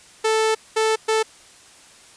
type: tone bursts at uneven times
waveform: sawtooth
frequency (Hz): 440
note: A4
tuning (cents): 0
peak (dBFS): -13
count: 3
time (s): 0.24-0.55 / 0.76-0.96 / 1.08-1.23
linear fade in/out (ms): 10
effects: white hiss -48 dBFS RMS until 2.16 s + resampled to 22050 Hz